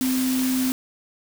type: tone in noise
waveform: sine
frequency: 258.1 Hz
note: C4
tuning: 23 cents flat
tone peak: -20 dBFS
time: 0.01-0.72 s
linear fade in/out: 0 ms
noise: white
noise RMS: -30 dBFS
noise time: 0.01-0.72 s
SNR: +7 dB
effects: none